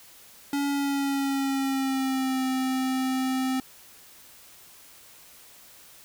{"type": "tone with pitch glide", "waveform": "square", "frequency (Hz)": [282.7, 260.7], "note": ["C#4", "C4"], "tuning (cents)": [34, -6], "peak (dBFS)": -25, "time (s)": [0.53, 3.6], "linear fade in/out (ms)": 2, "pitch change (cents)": -140, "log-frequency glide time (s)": [0.68, 2.44], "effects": ["white hiss -51 dBFS RMS until 6.04 s"]}